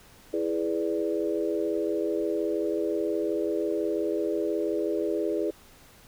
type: chord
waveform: sine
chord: E dominant seventh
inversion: none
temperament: equal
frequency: 329.6 / 415.3 / 493.9 / 587.3 Hz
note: E4 / G#4 / B4 / D5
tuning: 0 / 0 / 0 / 0 cents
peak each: -29 / -29 / -33 / -33 dBFS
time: 0.33-5.51 s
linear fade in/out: 10 ms
effects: pink hiss -54 dBFS RMS until 6.07 s